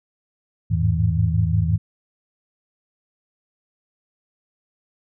sine tone cluster, 82.3 / 102.5 / 108.2 / 161.2 Hz, E2 / G#2 / A2 / E3, -2 / -22 / -29 / -38 cents, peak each -22 dBFS, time 0.7-1.78 s, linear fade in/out 20 ms, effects none

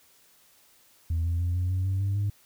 sine tone with pitch steps, 82.41 / 84.92 / 87.51 / 90.18 / 92.93 / 95.76 / 98.68 / 101.69 Hz, E2 / F2 / F2 / F#2 / F#2 / G2 / G2 / G#2, 0 / -48 / +4 / -44 / +8 / -40 / +12 / -36 cents, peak -22 dBFS, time 1.1-2.3 s, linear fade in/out 5 ms, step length 150 ms, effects tanh soft clip ceiling -22 dBFS + white hiss -60 dBFS RMS until 2.45 s

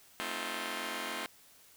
5% pulse chord, F dominant seventh, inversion first, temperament just, 218.3 / 261.9 / 314.3 / 349.2 Hz, A3 / C4 / Eb4 / F4, -13 / +2 / +18 / 0 cents, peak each -31 dBFS, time 0.2-1.26 s, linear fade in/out 0 ms, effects white hiss -60 dBFS RMS until 1.76 s

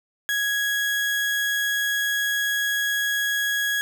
35% pulse tone, 1661.2 Hz, G#6, in tune, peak -20 dBFS, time 0.29-3.81 s, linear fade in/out 0 ms, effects none

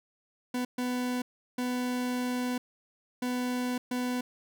40% pulse tone bursts at uneven times, 248.7 Hz, B3, 12 cents sharp, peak -28 dBFS, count 5, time 0.54-0.65 / 0.78-1.22 / 1.58-2.58 / 3.22-3.78 / 3.91-4.21 s, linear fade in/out 5 ms, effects none

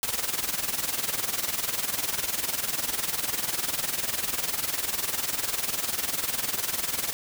white noise with tremolo, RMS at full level -26 dBFS, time 0.03-7.13 s, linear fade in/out 0 ms, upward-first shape sine, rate 20 Hz, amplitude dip 75%, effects none

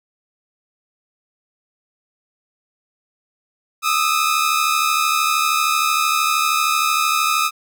sawtooth tone pair together, 1227 / 1300 Hz, D#6 / E6, -25 / -24 cents, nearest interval minor second, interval 101 cents, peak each -15 dBFS, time 3.82-7.51 s, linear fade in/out 50 ms, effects none

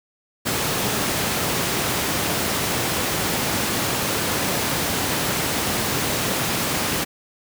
pink high-pass noise, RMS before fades -23 dBFS, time 0.45-7.05 s, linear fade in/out 20 ms, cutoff 110 Hz, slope 12 dB/octave, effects none

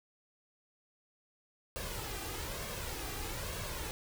pink noise with flanger, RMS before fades -40 dBFS, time 1.76-3.91 s, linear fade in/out 0 ms, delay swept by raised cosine 1.8 to 2.53 ms, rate 1.1 Hz, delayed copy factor +0.55, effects none

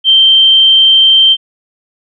sine tone, 3134 Hz, G7, 1 cent flat, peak -3 dBFS, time 0.04-1.37 s, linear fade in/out 50 ms, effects none

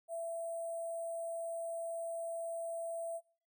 sine tone with sample-and-hold, 669 Hz, E5, 25 cents sharp, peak -37 dBFS, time 0.08-3.21 s, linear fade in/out 50 ms, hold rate 8820 Hz, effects noise-tail reverb RT60 0.5 s tail -26 dB re dry

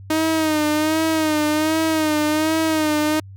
sawtooth tone with vibrato, 311.1 Hz, D#4, in tune, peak -13 dBFS, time 0.1-3.2 s, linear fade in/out 5 ms, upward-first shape sine, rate 1.3 Hz, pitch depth 55 cents each way, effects added 97 Hz sine -36 dBFS peak until 3.36 s

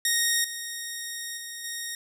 10% pulse tone with level steps, 1864.7 Hz, A#6, in tune, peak -13 / -24 / -27 / -23 dBFS, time 0.05-1.95 s, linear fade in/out 2 ms, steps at 0.44 / 1.37 / 1.64 s, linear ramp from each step 5 ms, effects none

